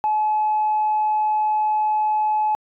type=tone; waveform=sine; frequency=855 Hz; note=A5; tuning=50 cents flat; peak=-16 dBFS; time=0.04-2.55 s; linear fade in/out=0 ms; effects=tanh soft clip ceiling -13 dBFS